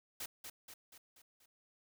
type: noise with echo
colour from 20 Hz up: white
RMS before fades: -43 dBFS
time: 0.2-0.26 s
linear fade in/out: 5 ms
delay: 240 ms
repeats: 5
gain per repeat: -5 dB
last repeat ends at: 1.46 s
effects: none